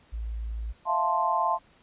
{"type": "tone", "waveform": "sine", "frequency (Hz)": 55.8, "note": "A1", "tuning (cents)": 25, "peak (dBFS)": -30, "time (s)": [0.12, 0.73], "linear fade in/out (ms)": 20}
{"type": "chord", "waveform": "sine", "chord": "F major seventh", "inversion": "third", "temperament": "equal", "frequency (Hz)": [659.3, 698.5, 880, 1046.5], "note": ["E5", "F5", "A5", "C6"], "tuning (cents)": [0, 0, 0, 0], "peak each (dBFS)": [-32, -30, -27, -26], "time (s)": [0.85, 1.59], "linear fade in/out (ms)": 50}
{"effects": ["pink hiss -60 dBFS RMS until 1.82 s", "resampled to 8000 Hz"]}